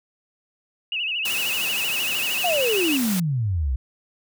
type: tone with vibrato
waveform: sine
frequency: 2739 Hz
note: F7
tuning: 34 cents flat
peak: -23 dBFS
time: 0.92-2.97 s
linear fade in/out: 2 ms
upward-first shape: sine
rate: 13 Hz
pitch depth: 130 cents each way
type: high-pass noise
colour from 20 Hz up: white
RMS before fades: -29 dBFS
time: 1.25-3.2 s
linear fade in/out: 5 ms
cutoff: 100 Hz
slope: 12 dB/octave
type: exponential sweep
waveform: sine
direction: down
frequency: 742 to 59.7 Hz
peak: -20 dBFS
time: 2.44-3.76 s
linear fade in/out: 5 ms
effects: none